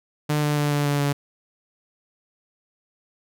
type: tone with pitch steps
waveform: sawtooth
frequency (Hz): 149.5 / 148.12 / 146.76 / 145.41 / 144.07 / 142.75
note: D3 / D3 / D3 / D3 / D3 / D3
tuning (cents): +31 / +15 / -1 / -17 / -33 / -49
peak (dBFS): -16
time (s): 0.29-1.13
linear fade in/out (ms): 10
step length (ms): 140
effects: none